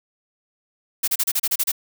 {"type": "noise bursts", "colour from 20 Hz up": "blue", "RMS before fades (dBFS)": -20, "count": 9, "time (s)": [1.03, 1.718], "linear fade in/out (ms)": 10, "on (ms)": 48, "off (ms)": 32, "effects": []}